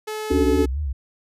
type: tone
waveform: sawtooth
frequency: 430.4 Hz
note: A4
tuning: 38 cents flat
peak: -23 dBFS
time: 0.07-0.66 s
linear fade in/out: 10 ms
type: chord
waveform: sine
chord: D major seventh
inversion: third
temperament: equal with one note detuned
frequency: 277.2 / 293.7 / 375.2 / 440 Hz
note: C#4 / D4 / F#4 / A4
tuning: 0 / 0 / +24 / 0 cents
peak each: -22 dBFS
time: 0.3-0.66 s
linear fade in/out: 10 ms
type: tone with vibrato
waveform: sine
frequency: 69.8 Hz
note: C#2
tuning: 13 cents sharp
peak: -22 dBFS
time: 0.31-0.93 s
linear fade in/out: 10 ms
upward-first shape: sine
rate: 4.5 Hz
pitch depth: 150 cents each way
effects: resampled to 32000 Hz